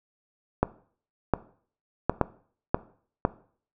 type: clicks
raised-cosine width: 1 ms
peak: -6 dBFS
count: 6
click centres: 0.63 / 1.337 / 2.096 / 2.213 / 2.745 / 3.251 s
effects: noise-tail reverb RT60 0.5 s tail -18 dB re dry